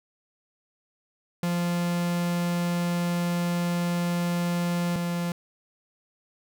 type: tone pair in turn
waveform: 45% pulse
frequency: 173.8 / 173.11 Hz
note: F3 / F3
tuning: -8 / -15 cents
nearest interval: unison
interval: 7 cents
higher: first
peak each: -24 / -26 dBFS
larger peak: first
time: 1.43-4.96 / 4.96-5.32 s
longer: first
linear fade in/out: 2 ms
effects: none